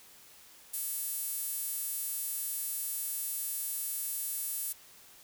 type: tone with high-pass filter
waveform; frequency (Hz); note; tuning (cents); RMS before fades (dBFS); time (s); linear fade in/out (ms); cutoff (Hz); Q
sawtooth; 440; A4; 0; -36; 0.73-4.73; 10; 11000; 1.6
effects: white hiss -56 dBFS RMS until 5.23 s